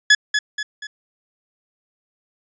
sawtooth tone with echo, 1700 Hz, G#6, 40 cents sharp, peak -5 dBFS, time 0.1-0.15 s, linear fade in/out 5 ms, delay 240 ms, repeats 3, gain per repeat -7 dB, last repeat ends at 0.87 s, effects resampled to 16000 Hz

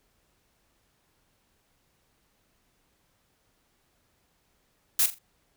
blue noise with echo, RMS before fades -22 dBFS, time 4.99-5.06 s, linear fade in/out 2 ms, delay 42 ms, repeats 3, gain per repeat -11 dB, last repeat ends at 5.186 s, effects pink hiss -70 dBFS RMS until 5.56 s

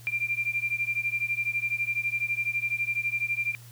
sine beating tone pair, 2372 / 2384 Hz, D7 / D7, +17 / +25 cents, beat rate 12 Hz, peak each -29 dBFS, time 0.07-3.55 s, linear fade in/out 0 ms, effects added 118 Hz sine -46 dBFS peak until 3.71 s + white hiss -53 dBFS RMS until 3.71 s

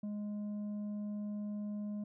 sine tone with tanh clipping, 207.7 Hz, G#3, in tune, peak -38 dBFS, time 0.03-2.04 s, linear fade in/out 5 ms, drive 5 dB, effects none

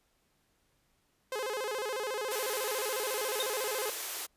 sawtooth tone with vibrato, 468.6 Hz, A#4, 9 cents sharp, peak -29 dBFS, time 1.32-3.9 s, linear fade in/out 2 ms, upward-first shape square, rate 14 Hz, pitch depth 180 cents each way
white high-pass noise, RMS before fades -37 dBFS, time 2.3-4.27 s, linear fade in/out 20 ms, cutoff 310 Hz, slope 96 dB/octave
square tone with exponential decay, 3684 Hz, A#7, 21 cents flat, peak -28 dBFS, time 3.4-3.5 s, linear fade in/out 2 ms, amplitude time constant 21 ms
effects pink hiss -73 dBFS RMS until 4.36 s + resampled to 32000 Hz

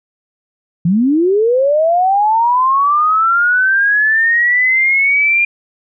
sine linear sweep, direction up, 160 to 2409 Hz, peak -9 dBFS, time 0.85-5.45 s, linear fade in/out 5 ms, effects none

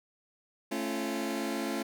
sawtooth chord, A augmented, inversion none, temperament just, 220 / 275 / 343.8 Hz, A3 / C#4 / E#4, 0 / -14 / -27 cents, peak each -32 / -31 / -32 dBFS, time 0.71-1.83 s, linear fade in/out 10 ms, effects none

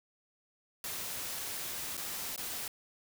white noise with dropouts, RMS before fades -39 dBFS, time 0.84-2.68 s, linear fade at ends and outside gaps 2 ms, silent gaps 1.97-1.976 / 2.362-2.377 s, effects none

